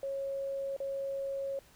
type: tone with dropouts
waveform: sine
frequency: 548 Hz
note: C#5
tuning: 20 cents flat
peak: -33 dBFS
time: 0.03-1.59 s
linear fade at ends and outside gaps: 2 ms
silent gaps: 0.765-0.802 s
effects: pink hiss -61 dBFS RMS until 1.75 s